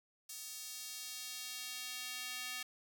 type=tone with high-pass filter sweep; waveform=square; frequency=250.4 Hz; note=B3; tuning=24 cents sharp; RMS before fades=-45 dBFS; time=0.29-2.63 s; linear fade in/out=5 ms; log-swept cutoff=6200 to 2300 Hz; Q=0.99; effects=none